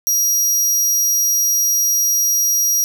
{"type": "tone with amplitude modulation", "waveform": "sawtooth", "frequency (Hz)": 5730, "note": "F8", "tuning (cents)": 44, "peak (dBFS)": -10, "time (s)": [0.07, 2.84], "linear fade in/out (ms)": 0, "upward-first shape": "sine", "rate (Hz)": 290, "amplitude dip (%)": 25, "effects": []}